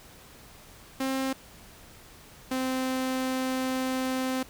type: tone pair in turn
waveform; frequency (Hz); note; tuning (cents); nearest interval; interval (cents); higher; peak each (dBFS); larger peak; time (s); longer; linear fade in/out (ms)
sawtooth; 265.6 / 259.5; C4 / C4; +26 / -14; unison; 40; first; -23; neither; 1-1.33 / 2.51-4.43; second; 5
effects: pink hiss -51 dBFS RMS until 4.49 s